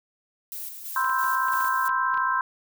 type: noise with tremolo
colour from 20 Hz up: violet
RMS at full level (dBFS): -35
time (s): 0.52-1.88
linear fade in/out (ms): 0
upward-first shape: square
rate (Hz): 3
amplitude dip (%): 45
type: chord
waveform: sine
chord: C major seventh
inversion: third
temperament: equal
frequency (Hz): 987.8 / 1046.5 / 1318.5 / 1568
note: B5 / C6 / E6 / G6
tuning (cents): 0 / 0 / 0 / 0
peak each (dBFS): -30 / -24 / -30 / -27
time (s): 0.96-2.41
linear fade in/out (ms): 2
type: clicks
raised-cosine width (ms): 0.3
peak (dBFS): -27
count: 10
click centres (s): 1.045 / 1.097 / 1.242 / 1.484 / 1.536 / 1.606 / 1.647 / 1.892 / 2.143 / 2.175
effects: none